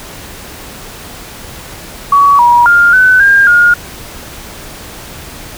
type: tone with pitch steps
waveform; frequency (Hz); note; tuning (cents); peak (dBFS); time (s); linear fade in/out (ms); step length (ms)
sine; 1129 / 958 / 1405 / 1509 / 1606 / 1426; C#6 / A#5 / F6 / F#6 / G6 / F6; +31 / +47 / +10 / +34 / +41 / +36; -3; 2.12-3.74; 5; 270
effects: pink hiss -29 dBFS RMS until 5.57 s